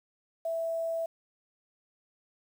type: tone with quantisation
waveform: sine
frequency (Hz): 659.3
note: E5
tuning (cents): 0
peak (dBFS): -29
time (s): 0.45-1.06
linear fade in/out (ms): 5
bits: 9
effects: none